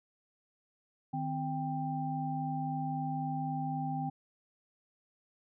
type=tone cluster; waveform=sine; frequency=154.1 / 257.9 / 789 Hz; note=D#3 / C4 / G5; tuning=-16 / -25 / +11 cents; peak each=-36 / -38 / -36 dBFS; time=1.13-4.1 s; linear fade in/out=10 ms; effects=none